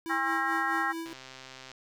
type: tone with tremolo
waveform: square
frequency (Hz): 329.6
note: E4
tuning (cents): 0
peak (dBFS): -34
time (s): 0.06-1.13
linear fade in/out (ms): 0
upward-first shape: sine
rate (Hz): 4.6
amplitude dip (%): 60
type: harmonic tone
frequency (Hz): 268.8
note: C4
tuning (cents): +47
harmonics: 3 / 4 / 5 / 6 / 7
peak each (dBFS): -33 / -33 / -33 / -33 / -33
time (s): 0.09-0.93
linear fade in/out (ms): 20
type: click train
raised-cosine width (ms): 0.2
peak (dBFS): -28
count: 87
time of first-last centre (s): 1.06-1.716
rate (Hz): 131
effects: none